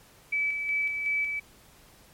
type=tone with tremolo; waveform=sine; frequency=2300 Hz; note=D7; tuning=37 cents flat; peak=-24 dBFS; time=0.32-1.4 s; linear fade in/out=10 ms; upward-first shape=square; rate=2.7 Hz; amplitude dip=40%; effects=pink hiss -56 dBFS RMS until 2.13 s + MP3 64 kbps